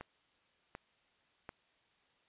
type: click train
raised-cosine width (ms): 0.5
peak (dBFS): -29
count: 3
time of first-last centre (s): 0.01-1.491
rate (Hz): 1.35
effects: white hiss -72 dBFS RMS until 2.28 s + resampled to 8000 Hz